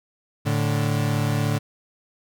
35% pulse tone pair together, 110 / 146.37 Hz, A2 / D3, 0 / -5 cents, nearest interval perfect fourth, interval 495 cents, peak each -21 / -22 dBFS, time 0.45-1.59 s, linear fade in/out 20 ms, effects none

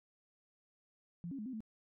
sine tone with pitch steps, 172 / 273.7 / 212.5 / 260.4 / 219 Hz, F3 / C#4 / G#3 / C4 / A3, -26 / -22 / +40 / -8 / -8 cents, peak -40 dBFS, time 1.24-1.605 s, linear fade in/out 0 ms, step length 73 ms, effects none

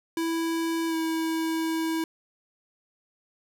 square tone with pitch glide, 329.6 to 324.1 Hz, E4 to E4, 0 to -29 cents, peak -26 dBFS, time 0.17-2.04 s, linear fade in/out 2 ms, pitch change -29 cents, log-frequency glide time 0.88-0.95 s, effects none

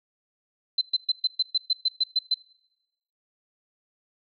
sine tone bursts, 4061 Hz, B7, 48 cents sharp, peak -19 dBFS, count 11, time 0.78-2.343 s, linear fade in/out 5 ms, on 33 ms, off 120 ms, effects noise-tail reverb RT60 0.9 s tail -23 dB re dry

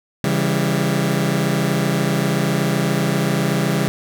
sawtooth chord, C# diminished, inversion none, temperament just, 138.59 / 166.31 / 199.57 Hz, C#3 / E3 / G3, 0 / +16 / +31 cents, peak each -17 dBFS, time 0.24-3.88 s, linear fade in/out 0 ms, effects none

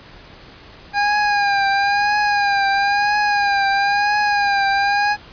25% pulse tone with vibrato, 811 Hz, G#5, 41 cents flat, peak -11 dBFS, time 0.93-5.17 s, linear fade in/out 50 ms, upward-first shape triangle, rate 1 Hz, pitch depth 52 cents each way, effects pink hiss -42 dBFS RMS until 5.32 s + resampled to 11025 Hz

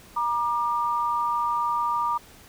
sine tone pair together, 948.5 / 1195 Hz, A#5 / D6, +30 / +30 cents, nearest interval major third, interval 400 cents, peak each -25 dBFS, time 0.16-2.18 s, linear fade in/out 10 ms, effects pink hiss -50 dBFS RMS until 2.48 s

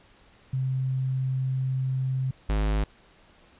sine / square tone pair in turn, 131.1 / 52.03 Hz, C3 / G#1, +4 / +4 cents, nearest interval octave + major third, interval 1600 cents, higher first, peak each -24 / -23 dBFS, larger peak second, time 0.53-2.31 / 2.49-2.84 s, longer first, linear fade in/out 5 ms, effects pink hiss -57 dBFS RMS until 3.59 s + resampled to 8000 Hz

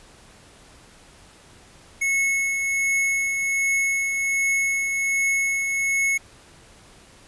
square tone with tremolo, 2192 Hz, C#7, 20 cents flat, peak -19 dBFS, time 2.01-6.18 s, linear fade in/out 10 ms, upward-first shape triangle, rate 1.3 Hz, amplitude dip 40%, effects pink hiss -50 dBFS RMS until 7.27 s + resampled to 24000 Hz

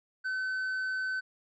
triangle tone with tanh clipping, 1522 Hz, F#6, 48 cents sharp, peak -31 dBFS, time 0.24-1.21 s, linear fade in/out 20 ms, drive 8 dB, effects none

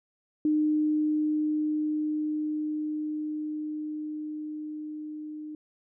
sine tone with level ramp, 304.7 Hz, D#4, 36 cents flat, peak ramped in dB -21 to -36 dBFS, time 0.45-5.55 s, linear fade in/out 2 ms, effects none

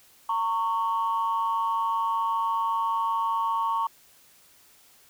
sine tone pair together, 913.9 / 1108.7 Hz, A#5 / C#6, -35 / 0 cents, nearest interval minor third, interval 335 cents, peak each -25 dBFS, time 0.29-3.87 s, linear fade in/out 5 ms, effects tanh soft clip ceiling -18 dBFS + white hiss -57 dBFS RMS until 5.09 s

